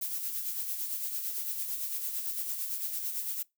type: noise with tremolo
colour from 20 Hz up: violet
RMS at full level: -33 dBFS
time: 0.01-3.43 s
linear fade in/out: 10 ms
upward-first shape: sine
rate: 8.9 Hz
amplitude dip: 45%
effects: noise-tail reverb RT60 0.2 s tail -24 dB re dry